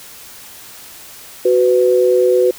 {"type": "tone pair together", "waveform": "sine", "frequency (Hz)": [370.5, 500], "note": ["F#4", "B4"], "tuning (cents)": [2, 21], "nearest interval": "perfect fourth", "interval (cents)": 519, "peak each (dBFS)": -12, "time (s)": [1.45, 2.51], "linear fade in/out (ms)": 5, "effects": ["white hiss -37 dBFS RMS until 2.58 s"]}